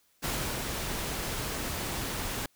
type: noise with ADSR envelope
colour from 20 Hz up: pink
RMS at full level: -31 dBFS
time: 0.22-2.46 s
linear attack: 26 ms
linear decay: 340 ms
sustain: -3 dB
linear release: 3 ms
effects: white hiss -68 dBFS RMS until 2.55 s